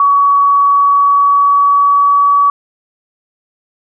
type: tone with pitch glide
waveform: sine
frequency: 1129 to 1138.8 Hz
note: C#6 to C#6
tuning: +31 to +46 cents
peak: -6 dBFS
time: 0-2.5 s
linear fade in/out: 2 ms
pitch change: +15 cents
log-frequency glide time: 0.47-2.37 s
effects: none